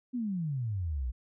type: exponential sweep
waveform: sine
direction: down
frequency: 258.6 to 56.9 Hz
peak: -30 dBFS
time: 0.13-1.12 s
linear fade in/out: 20 ms
effects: none